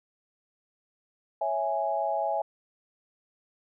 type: chord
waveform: sine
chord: C# minor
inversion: none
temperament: equal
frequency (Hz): 554.4 / 659.3 / 830.6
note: C#5 / E5 / G#5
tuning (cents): 0 / 0 / 0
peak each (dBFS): -33 / -29 / -29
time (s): 1.41-2.42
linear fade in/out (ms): 5
effects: none